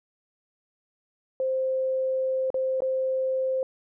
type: tone with dropouts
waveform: sine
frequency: 523.3 Hz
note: C5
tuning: in tune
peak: -23 dBFS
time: 1.4-3.63 s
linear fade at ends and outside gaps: 1 ms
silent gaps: 2.503-2.543 / 2.805-2.82 s
effects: none